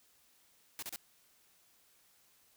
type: noise bursts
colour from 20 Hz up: white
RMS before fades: -42 dBFS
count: 3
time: 0.79-0.96 s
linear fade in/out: 0 ms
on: 34 ms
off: 34 ms
effects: white hiss -68 dBFS RMS until 2.56 s